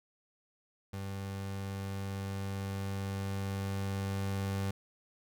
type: tone with level ramp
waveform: 30% pulse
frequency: 97.8 Hz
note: G2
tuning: 4 cents flat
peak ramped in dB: -35 to -29 dBFS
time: 0.93-4.71 s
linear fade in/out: 5 ms
effects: none